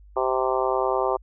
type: harmonic tone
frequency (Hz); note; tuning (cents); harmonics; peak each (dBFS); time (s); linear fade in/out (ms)
130; C3; -11; 3 / 4 / 5 / 6 / 7 / 8 / 9; -26 / -27 / -28 / -29 / -29 / -30 / -31; 0.16-1.17; 10
effects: added 50 Hz sine -46 dBFS peak until 1.22 s